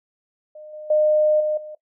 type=tone with level steps; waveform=sine; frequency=610 Hz; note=D#5; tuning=34 cents flat; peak=-37 / -33 / -14 / -19 / -33 dBFS; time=0.55-1.75 s; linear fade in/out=5 ms; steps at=0.73 / 0.9 / 1.4 / 1.57 s; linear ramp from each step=5 ms; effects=noise-tail reverb RT60 0.1 s tail -18 dB re dry